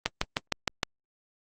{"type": "click train", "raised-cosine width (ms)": 0.2, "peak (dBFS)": -7, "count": 6, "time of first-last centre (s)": [0.06, 0.832], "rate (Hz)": 6.48, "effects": ["Opus 24 kbps"]}